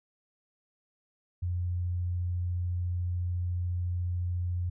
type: tone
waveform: sine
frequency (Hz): 88.6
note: F2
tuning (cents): +25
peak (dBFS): -28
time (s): 1.42-4.7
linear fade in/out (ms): 10
effects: none